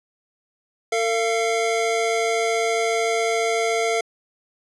square tone cluster, 451.3 / 685 / 2149 Hz, A4 / F5 / C7, +44 / -34 / +46 cents, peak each -23 / -24 / -29 dBFS, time 0.92-4.01 s, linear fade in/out 5 ms, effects resampled to 22050 Hz

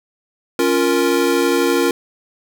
square chord, Bb minor, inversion first, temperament equal, 277.2 / 349.2 / 466.2 Hz, Db4 / F4 / Bb4, 0 / 0 / 0 cents, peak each -20 / -18 / -19 dBFS, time 0.59-1.91 s, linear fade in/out 2 ms, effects 8-bit

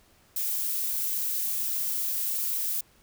violet noise, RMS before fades -29 dBFS, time 0.36-2.81 s, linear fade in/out 5 ms, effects pink hiss -61 dBFS RMS until 3.02 s

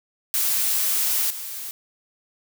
blue noise with level steps, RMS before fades -22 / -33 dBFS, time 0.34-1.71 s, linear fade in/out 0 ms, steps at 1.3 s, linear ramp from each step 5 ms, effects none

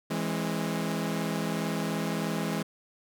sawtooth chord, E augmented, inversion none, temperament equal with one note detuned, 164.81 / 207.7 / 268.1 Hz, E3 / G#3 / B#3, 0 / 0 / +42 cents, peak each -28 / -28 / -32 dBFS, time 0.1-2.63 s, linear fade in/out 10 ms, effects none

